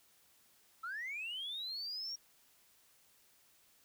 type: linear sweep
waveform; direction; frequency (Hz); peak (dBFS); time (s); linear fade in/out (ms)
sine; up; 1292 to 5650; -38; 0.83-2.16; 10
effects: tanh soft clip ceiling -36 dBFS + white hiss -68 dBFS RMS until 3.84 s